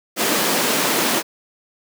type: high-pass noise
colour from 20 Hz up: pink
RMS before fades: -19 dBFS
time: 0.16-1.23 s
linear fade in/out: 50 ms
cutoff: 210 Hz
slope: 24 dB/octave
effects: none